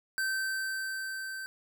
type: tone with level ramp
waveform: square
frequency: 1550 Hz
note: G6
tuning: 20 cents flat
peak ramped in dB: -29 to -38 dBFS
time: 0.18-1.46 s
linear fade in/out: 0 ms
effects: none